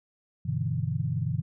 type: chord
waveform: sine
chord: E minor seventh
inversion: first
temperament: equal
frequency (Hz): 98 / 123.47 / 146.83 / 164.81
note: G2 / B2 / D3 / E3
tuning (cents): 0 / 0 / 0 / 0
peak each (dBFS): -33 / -30 / -31 / -33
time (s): 0.45-1.42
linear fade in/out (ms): 10
effects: none